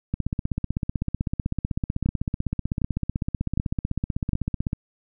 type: two click trains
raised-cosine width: 5 ms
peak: -10 / -12 dBFS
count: 4 / 74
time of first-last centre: 2.06-4.333 / 0.14-4.731 s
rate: 1.32 / 15.9 Hz
effects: none